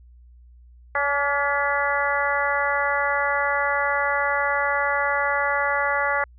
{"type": "harmonic tone with a mistuned harmonic", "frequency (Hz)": 283.6, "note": "C#4", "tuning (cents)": 40, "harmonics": [2, 3, 4, 5, 6, 7], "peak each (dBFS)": [-27, -27, -27, -27, -27, -27], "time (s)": [0.95, 6.24], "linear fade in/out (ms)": 2, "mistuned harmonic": 4, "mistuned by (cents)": 24, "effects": ["added 60 Hz sine -46 dBFS peak until 6.38 s"]}